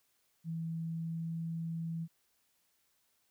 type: tone with pitch glide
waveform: sine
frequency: 163.9 to 164.85 Hz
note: E3 to E3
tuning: -10 to 0 cents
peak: -35 dBFS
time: 0.44-2.08 s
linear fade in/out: 50 ms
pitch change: +10 cents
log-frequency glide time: 0.8-1.35 s
effects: white hiss -75 dBFS RMS until 3.3 s